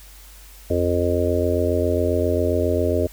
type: harmonic tone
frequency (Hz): 87.4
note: F2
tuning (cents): +2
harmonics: 1 / 3 / 4 / 5 / 6 / 7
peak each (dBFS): -23 / -26 / -25 / -24 / -27 / -24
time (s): 0.7-3.07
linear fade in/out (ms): 5
effects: added 49 Hz sine -43 dBFS peak until 3.12 s + white hiss -47 dBFS RMS until 3.12 s